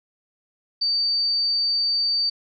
sine tone, 4608 Hz, D8, 34 cents flat, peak -19 dBFS, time 0.81-2.3 s, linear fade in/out 10 ms, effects none

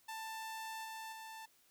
sawtooth tone with level steps, 887 Hz, A5, 14 cents sharp, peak -39 / -41 / -44 dBFS, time 0.08-1.46 s, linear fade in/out 10 ms, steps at 0.84 / 1.12 s, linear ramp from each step 10 ms, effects white hiss -70 dBFS RMS until 1.7 s

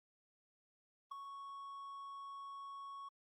triangle tone with ADSR envelope, 1108.7 Hz, C#6, in tune, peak -38 dBFS, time 1.11-3.09 s, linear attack 9 ms, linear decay 6 ms, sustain -7 dB, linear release 9 ms, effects Opus 32 kbps

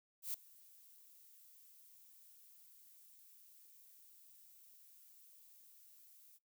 violet noise with ADSR envelope, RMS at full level -39 dBFS, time 0.22-6.39 s, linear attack 120 ms, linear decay 4 ms, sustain -24 dB, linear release 32 ms, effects noise-tail reverb RT60 0.2 s tail -24 dB re dry

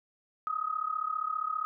sine tone with amplitude modulation, 1260 Hz, D#6, 21 cents sharp, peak -26 dBFS, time 0.47-1.65 s, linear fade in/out 0 ms, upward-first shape sine, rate 35 Hz, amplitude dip 85%, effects none

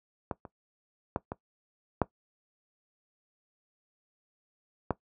clicks, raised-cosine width 1 ms, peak -17 / -29 / -14 / -20 / -9 / -12 dBFS, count 6, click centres 0.312 / 0.452 / 1.161 / 1.319 / 2.017 / 4.907 s, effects noise-tail reverb RT60 0.1 s tail -18 dB re dry + high-pass 60 Hz 12 dB/octave

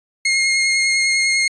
sawtooth tone with vibrato, 2144 Hz, C7, 42 cents sharp, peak -11 dBFS, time 0.25-1.48 s, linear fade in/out 5 ms, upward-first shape triangle, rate 10 Hz, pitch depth 17 cents each way, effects resampled to 22050 Hz

